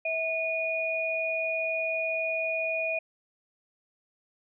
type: tone pair together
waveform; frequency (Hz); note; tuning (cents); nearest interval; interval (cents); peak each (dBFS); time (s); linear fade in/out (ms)
sine; 650 / 2456; E5 / D#7; -24 / -23; octave + major seventh; 2301; -30 / -29; 0.05-2.99; 5
effects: none